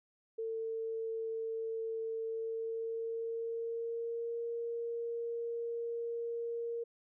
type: tone with pitch glide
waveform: sine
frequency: 449.3 to 466.8 Hz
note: A4 to A#4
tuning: +36 to +2 cents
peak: -35 dBFS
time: 0.38-6.84 s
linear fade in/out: 10 ms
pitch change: +66 cents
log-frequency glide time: 2.33-4.4 s
effects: none